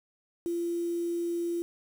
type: tone with quantisation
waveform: sine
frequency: 342.2 Hz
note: F4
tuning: 35 cents flat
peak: -28 dBFS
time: 0.46-1.62 s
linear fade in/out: 0 ms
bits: 8
effects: none